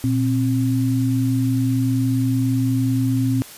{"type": "tone pair together", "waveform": "sine", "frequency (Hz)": [118.7, 264], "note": ["A#2", "C4"], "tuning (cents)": [32, 16], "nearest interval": "octave + major second", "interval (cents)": 1384, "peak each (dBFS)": -19, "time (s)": [0.04, 3.42], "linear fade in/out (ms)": 0, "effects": ["white hiss -40 dBFS RMS until 3.57 s", "resampled to 32000 Hz"]}